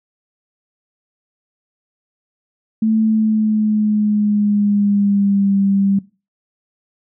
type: tone with pitch glide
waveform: sine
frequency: 220 to 197.13 Hz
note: A3 to G3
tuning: 0 to +10 cents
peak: -12 dBFS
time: 2.82-5.99 s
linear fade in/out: 5 ms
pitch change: -190 cents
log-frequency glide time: 3-5.57 s
effects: noise-tail reverb RT60 0.3 s tail -20 dB re dry